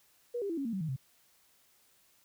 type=tone with pitch steps; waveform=sine; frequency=481.3 / 400.1 / 332.6 / 276.4 / 229.8 / 191 / 158.77 / 131.98 Hz; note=B4 / G4 / E4 / C#4 / A#3 / G3 / D#3 / C3; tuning=-45 / +35 / +16 / -5 / -25 / -45 / +35 / +15 cents; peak=-32 dBFS; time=0.34-0.964 s; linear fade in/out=10 ms; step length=78 ms; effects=white hiss -67 dBFS RMS until 2.24 s